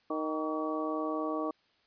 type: harmonic tone with a mistuned harmonic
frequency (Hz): 155.56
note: D#3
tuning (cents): 0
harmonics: 2 / 3 / 4 / 5 / 6 / 7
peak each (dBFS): -34 / -38 / -37 / -43 / -47 / -37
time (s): 0.1-1.51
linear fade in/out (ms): 5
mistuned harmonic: 7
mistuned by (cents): +70
effects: white hiss -69 dBFS RMS until 1.86 s + resampled to 11025 Hz